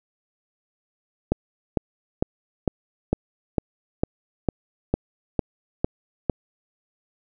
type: click train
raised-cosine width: 2 ms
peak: -6 dBFS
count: 12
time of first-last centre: 1.32-6.297 s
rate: 2.21 Hz
effects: none